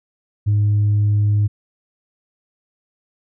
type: tone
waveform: sine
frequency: 103.83 Hz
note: G#2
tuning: in tune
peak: -11 dBFS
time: 0.46-1.48 s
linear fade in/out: 20 ms
effects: tanh soft clip ceiling -11 dBFS